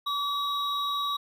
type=tone pair together; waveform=triangle; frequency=1142 / 3817 Hz; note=D6 / A#7; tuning=-49 / +40 cents; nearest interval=octave + major sixth; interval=2089 cents; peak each=-27 / -29 dBFS; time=0.06-1.17 s; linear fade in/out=10 ms; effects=none